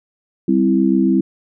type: chord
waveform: sine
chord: C major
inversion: second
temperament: equal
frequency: 196 / 261.6 / 329.6 Hz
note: G3 / C4 / E4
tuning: 0 / 0 / 0 cents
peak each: -16 dBFS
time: 0.48-1.21 s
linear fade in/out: 5 ms
effects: none